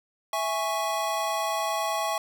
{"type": "chord", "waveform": "square", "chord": "C# minor", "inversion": "first", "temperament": "equal", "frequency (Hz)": [659.3, 830.6, 1108.7], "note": ["E5", "G#5", "C#6"], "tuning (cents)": [0, 0, 0], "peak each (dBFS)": -31, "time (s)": [0.33, 2.18], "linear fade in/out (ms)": 2, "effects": []}